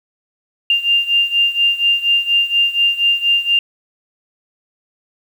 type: beating tone pair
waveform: sine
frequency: 2794 / 2798.2 Hz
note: F7 / F7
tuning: 0 / +3 cents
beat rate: 4.2 Hz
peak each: -14 / -17 dBFS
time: 0.7-3.59 s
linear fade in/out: 2 ms
effects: 7-bit